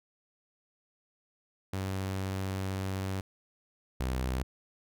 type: tone pair in turn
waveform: sawtooth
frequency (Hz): 95.7 / 63.87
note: G2 / C2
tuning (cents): -41 / -41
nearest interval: perfect fifth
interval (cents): 700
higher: first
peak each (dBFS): -28 / -26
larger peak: second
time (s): 1.73-3.21 / 4-4.43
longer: first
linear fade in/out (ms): 5
effects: none